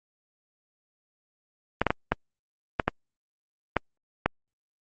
clicks, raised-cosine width 0.5 ms, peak -6 dBFS, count 8, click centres 1.816 / 1.867 / 1.905 / 2.12 / 2.798 / 2.88 / 3.767 / 4.26 s, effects Opus 32 kbps

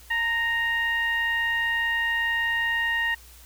sine tone with frequency modulation, 1861 Hz, A#6, 3 cents flat, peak -22 dBFS, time 0.1-3.15 s, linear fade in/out 10 ms, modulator 945 Hz, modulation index 0.59, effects added 60 Hz sine -49 dBFS peak until 3.45 s + white hiss -51 dBFS RMS until 3.45 s

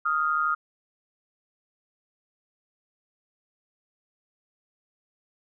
sine tone pair together, 1244.5 / 1396.9 Hz, D#6 / F6, 0 / 0 cents, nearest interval major second, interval 200 cents, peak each -24 / -26 dBFS, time 0.05-0.55 s, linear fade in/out 10 ms, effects none

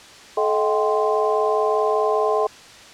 sine tone cluster, 431.8 / 634 / 723 / 788 / 1043 Hz, A4 / D#5 / F#5 / G5 / C6, -33 / +32 / -40 / +9 / -6 cents, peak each -20 / -23 / -28 / -26 / -24 dBFS, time 0.37-2.47 s, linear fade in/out 5 ms, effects white hiss -43 dBFS RMS until 2.93 s + low-pass 6000 Hz 12 dB/octave

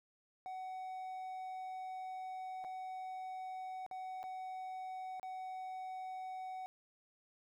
triangle tone with dropouts, 749 Hz, F#5, 21 cents sharp, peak -40 dBFS, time 0.46-6.66 s, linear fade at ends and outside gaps 0 ms, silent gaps 2.641-2.647 / 3.864-3.912 / 4.23-4.239 / 5.197-5.23 s, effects none

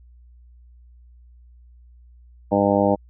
harmonic tone, 100.5 Hz, G2, 44 cents sharp, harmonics 1 / 2 / 3 / 4 / 5 / 6 / 7 / 8 / 9, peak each -29 / -22 / -23 / -29 / -22 / -21 / -31 / -24 / -28 dBFS, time 2.51-2.96 s, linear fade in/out 20 ms, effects added 60 Hz sine -46 dBFS peak until 3.09 s

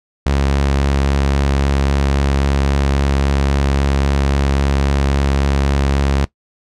sawtooth tone with vibrato, 69.3 Hz, C#2, in tune, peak -9 dBFS, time 0.26-6.25 s, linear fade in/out 0 ms, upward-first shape triangle, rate 3.7 Hz, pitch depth 14 cents each way, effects noise-tail reverb RT60 0.1 s tail -19 dB re dry + low-pass 7000 Hz 12 dB/octave

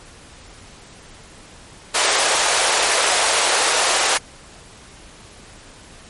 pink high-pass noise, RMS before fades -17 dBFS, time 1.94-4.18 s, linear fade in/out 10 ms, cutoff 490 Hz, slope 24 dB/octave, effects pink hiss -43 dBFS RMS until 6.09 s + MP3 48 kbps

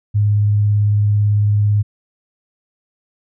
sine tone with vibrato, 103.83 Hz, G#2, in tune, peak -11 dBFS, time 0.14-1.83 s, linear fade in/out 20 ms, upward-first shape triangle, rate 18 Hz, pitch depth 15 cents each way, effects none

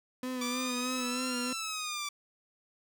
35% pulse tone with vibrato, 250.9 Hz, B3, 28 cents sharp, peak -32 dBFS, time 0.23-1.53 s, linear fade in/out 2 ms, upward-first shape sine, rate 3.2 Hz, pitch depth 37 cents each way
10% pulse exponential two-way sweep, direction up then down, 1160 to 1396.9 to 1160 Hz, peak -26 dBFS, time 0.41-2.09 s, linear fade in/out 5 ms, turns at 1.38 s
effects none

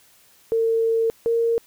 sine tone pair in turn, 453.6 / 462.3 Hz, A#4 / A#4, -47 / -14 cents, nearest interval unison, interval 33 cents, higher second, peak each -17 dBFS, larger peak neither, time 0.52-1.1 / 1.26-1.58 s, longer first, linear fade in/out 0 ms, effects white hiss -55 dBFS RMS until 1.66 s

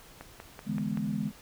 click train, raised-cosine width 0.5 ms, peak -27 dBFS, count 5, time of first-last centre 0.21-0.973 s, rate 5.24 Hz
sine chord, E dominant seventh, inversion third, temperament equal, 146.83 / 164.81 / 207.7 / 246.9 Hz, D3 / E3 / G#3 / B3, 0 / 0 / 0 / 0 cents, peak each -37 / -37 / -31 / -36 dBFS, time 0.65-1.32 s, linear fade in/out 50 ms
effects pink hiss -53 dBFS RMS until 1.41 s

